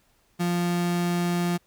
35% pulse tone, 174.61 Hz, F3, in tune, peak -21 dBFS, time 0.39-1.58 s, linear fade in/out 20 ms, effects pink hiss -65 dBFS RMS until 1.66 s

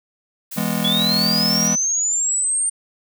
blue noise, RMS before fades -31 dBFS, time 0.51-1.68 s, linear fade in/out 10 ms
square chord, E major, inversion none, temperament just, 164.81 / 206 / 247.2 Hz, E3 / G#3 / B3, 0 / -14 / +2 cents, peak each -26 / -23 / -27 dBFS, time 0.56-1.76 s, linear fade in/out 20 ms
sine linear sweep, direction up, 3332 to 8870 Hz, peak -17 dBFS, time 0.84-2.7 s, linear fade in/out 10 ms
effects none

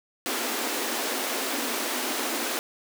pink high-pass noise, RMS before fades -29 dBFS, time 0.26-2.59 s, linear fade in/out 0 ms, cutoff 230 Hz, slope 96 dB/octave, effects none

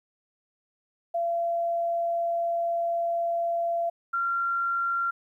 sine tone pair in turn, 681 / 1377 Hz, F5 / F6, -44 / -25 cents, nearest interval octave, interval 1219 cents, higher second, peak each -24 dBFS, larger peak neither, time 1.14-3.9 / 4.13-5.11 s, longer first, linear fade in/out 10 ms, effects 11-bit

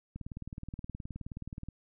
click train, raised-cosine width 5 ms, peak -28 dBFS, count 30, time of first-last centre 0.16-1.686 s, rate 19 Hz, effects none

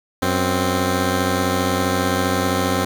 10% pulse tone pair together, 92.27 / 261.6 Hz, F#2 / C4, -4 / 0 cents, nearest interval octave + tritone, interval 1804 cents, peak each -12 dBFS, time 0.22-2.85 s, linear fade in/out 5 ms, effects none

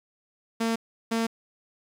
sawtooth tone pair in turn, 227.5 / 227.5 Hz, A#3 / A#3, -42 / -42 cents, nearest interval unison, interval 0 cents, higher neither, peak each -20 dBFS, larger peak neither, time 0.6-0.76 / 1.11-1.27 s, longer neither, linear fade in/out 10 ms, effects low-pass 10000 Hz 12 dB/octave + 8-bit

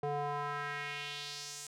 square tone with band-pass filter sweep, 145.1 Hz, D3, 21 cents flat, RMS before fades -39 dBFS, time 0.03-1.67 s, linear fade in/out 2 ms, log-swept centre 580 to 7800 Hz, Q 2.1, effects none

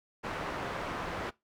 white low-pass noise, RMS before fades -37 dBFS, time 0.23-1.31 s, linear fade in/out 20 ms, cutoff 1300 Hz, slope 12 dB/octave, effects noise-tail reverb RT60 0.2 s tail -21 dB re dry

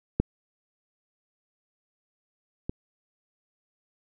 clicks, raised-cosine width 3 ms, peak -8 / -17 dBFS, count 2, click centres 0.2 / 2.695 s, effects none

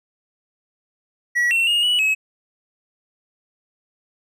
triangle tone with pitch steps, 1930 / 2713 / 2851 / 2942 / 2567 Hz, B6 / E7 / F7 / F#7 / E7, -40 / +49 / +35 / -11 / -47 cents, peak -14 dBFS, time 1.35-2.15 s, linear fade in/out 20 ms, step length 160 ms, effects none

